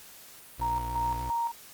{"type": "tone with vibrato", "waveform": "30% pulse", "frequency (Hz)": 60.3, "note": "B1", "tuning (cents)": -41, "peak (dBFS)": -32, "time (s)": [0.58, 1.31], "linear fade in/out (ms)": 20, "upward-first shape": "triangle", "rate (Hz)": 6.5, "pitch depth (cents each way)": 60}
{"type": "tone with tremolo", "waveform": "sine", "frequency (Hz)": 932.3, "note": "A#5", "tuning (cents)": 0, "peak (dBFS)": -26, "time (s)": [0.61, 1.52], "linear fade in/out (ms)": 10, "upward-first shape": "square", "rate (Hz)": 2.9, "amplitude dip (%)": 55}
{"effects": ["white hiss -50 dBFS RMS until 1.73 s", "Opus 48 kbps"]}